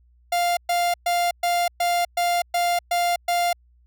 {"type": "tone bursts", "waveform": "45% pulse", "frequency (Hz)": 698.5, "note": "F5", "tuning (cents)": 0, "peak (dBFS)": -19, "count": 9, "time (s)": [0.32, 3.53], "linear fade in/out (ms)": 5, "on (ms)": 250, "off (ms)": 120, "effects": ["added 60 Hz sine -54 dBFS peak until 3.86 s"]}